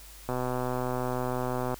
click train, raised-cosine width 1 ms, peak -17 dBFS, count 184, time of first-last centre 0.29-1.742 s, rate 126 Hz, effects added 50 Hz sine -49 dBFS peak until 1.79 s + white hiss -50 dBFS RMS until 1.79 s

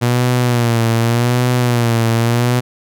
sawtooth tone with vibrato, 119.4 Hz, A#2, 42 cents sharp, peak -8 dBFS, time 0.01-2.61 s, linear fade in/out 20 ms, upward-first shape sine, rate 0.85 Hz, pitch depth 70 cents each way, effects none

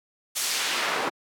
pink noise with band-pass filter sweep, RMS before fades -27 dBFS, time 0.35-1.1 s, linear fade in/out 20 ms, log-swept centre 8900 to 820 Hz, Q 0.71, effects high-pass 200 Hz 12 dB/octave

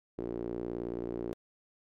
sawtooth tone with band-pass filter, 58.8 Hz, A#1, 16 cents sharp, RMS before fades -37 dBFS, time 0.18-1.33 s, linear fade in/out 0 ms, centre 370 Hz, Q 3.7, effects MP3 96 kbps

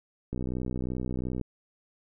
click train, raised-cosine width 3 ms, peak -20 dBFS, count 69, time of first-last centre 0.33-1.413 s, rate 62.8 Hz, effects none

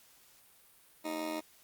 20% pulse tone with amplitude modulation, 311.1 Hz, D#4, in tune, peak -27 dBFS, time 1.04-1.41 s, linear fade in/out 20 ms, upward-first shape sine, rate 85.8 Hz, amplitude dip 70%, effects white hiss -62 dBFS RMS until 1.63 s + Opus 48 kbps

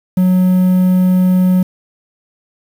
triangle tone with quantisation, 183.6 Hz, F#3, 13 cents flat, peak -6 dBFS, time 0.17-1.63 s, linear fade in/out 5 ms, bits 6, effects none

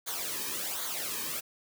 white noise with flanger, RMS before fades -35 dBFS, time 0.06-1.41 s, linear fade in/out 20 ms, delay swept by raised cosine 0.37 to 1.47 ms, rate 1.3 Hz, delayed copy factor -0.7, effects none

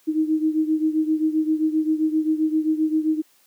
sine beating tone pair, 311.1 / 318.7 Hz, D#4 / D#4, 0 / +42 cents, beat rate 7.6 Hz, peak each -19 / -23 dBFS, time 0.07-3.22 s, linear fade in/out 20 ms, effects white hiss -59 dBFS RMS until 3.46 s + high-pass 200 Hz 12 dB/octave

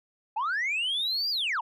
sine linear two-way sweep, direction up then down, 806 to 4907 to 806 Hz, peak -24 dBFS, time 0.36-1.61 s, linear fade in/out 10 ms, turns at 1.3 s, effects tanh soft clip ceiling -24 dBFS

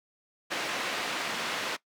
white band-pass noise, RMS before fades -33 dBFS, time 0.5-1.77 s, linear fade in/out 20 ms, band 230 to 3000 Hz, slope 12 dB/octave, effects noise-tail reverb RT60 0.1 s tail -19 dB re dry

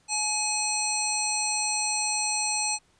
harmonic tone, 846 Hz, G#5, 32 cents sharp, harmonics 1 / 3 / 5 / 7 / 9 / 10, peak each -32 / -32 / -32 / -32 / -32 / -32 dBFS, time 0.08-2.79 s, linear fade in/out 50 ms, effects pink hiss -64 dBFS RMS until 2.99 s + resampled to 22050 Hz

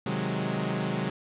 sawtooth chord, Ab dominant seventh, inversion first, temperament equal, 130.81 / 155.56 / 185 / 207.7 Hz, C3 / Eb3 / Gb3 / Ab3, 0 / 0 / 0 / 0 cents, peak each -30 / -30 / -28 / -29 dBFS, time 0.06-1.1 s, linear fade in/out 5 ms, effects resampled to 8000 Hz + 8-bit

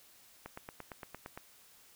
click train, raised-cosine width 0.5 ms, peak -28 dBFS, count 9, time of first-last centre 0.46-1.375 s, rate 8.74 Hz, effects white hiss -61 dBFS RMS until 1.95 s

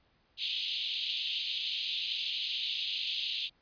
white band-pass noise, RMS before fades -35 dBFS, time 0.37-3.5 s, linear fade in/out 50 ms, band 2800 to 4100 Hz, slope 48 dB/octave, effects pink hiss -70 dBFS RMS until 3.61 s + resampled to 11025 Hz

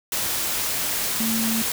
sine tone in noise, 224.9 Hz, A3, 38 cents sharp, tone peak -23 dBFS, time 1.2-1.62 s, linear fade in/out 2 ms, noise white, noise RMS -25 dBFS, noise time 0.12-1.72 s, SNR -1 dB, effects none

